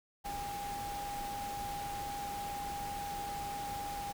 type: tone in noise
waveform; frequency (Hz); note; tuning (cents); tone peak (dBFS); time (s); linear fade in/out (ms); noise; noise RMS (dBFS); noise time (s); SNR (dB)
sine; 810; G#5; -43; -38; 0.24-4.13; 20; pink; -45; 0.24-4.13; +4
effects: none